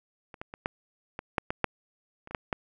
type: clicks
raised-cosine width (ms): 0.5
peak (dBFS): -29 / -22 / -25 / -13 / -20 / -10 / -14 / -8 / -30 / -28 / -13 / -13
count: 12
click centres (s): 0.342 / 0.415 / 0.539 / 0.659 / 1.191 / 1.382 / 1.505 / 1.643 / 2.274 / 2.31 / 2.348 / 2.528
effects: none